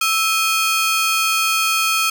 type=ring-modulated tone; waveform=sawtooth; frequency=1905 Hz; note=A#6; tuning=37 cents sharp; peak=-9 dBFS; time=0.01-2.1 s; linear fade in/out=5 ms; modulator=588 Hz; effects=none